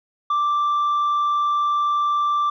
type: tone with tanh clipping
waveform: sine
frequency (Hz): 1174.7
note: D6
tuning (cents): 0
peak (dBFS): -18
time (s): 0.3-2.5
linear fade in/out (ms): 5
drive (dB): 2
effects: none